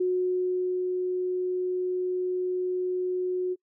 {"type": "tone with ADSR envelope", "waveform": "sine", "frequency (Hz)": 365.1, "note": "F#4", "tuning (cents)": -23, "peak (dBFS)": -22, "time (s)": [0, 3.56], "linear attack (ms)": 9, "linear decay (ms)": 830, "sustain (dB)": -3, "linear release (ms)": 37, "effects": ["noise-tail reverb RT60 0.1 s tail -26 dB re dry"]}